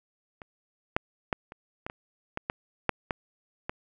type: clicks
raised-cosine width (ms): 0.5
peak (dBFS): -27 / -8 / -11 / -27 / -19 / -23 / -16 / -13 / -7 / -13 / -16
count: 11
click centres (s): 0.418 / 0.965 / 1.328 / 1.521 / 1.865 / 1.899 / 2.374 / 2.499 / 2.893 / 3.108 / 3.695
effects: none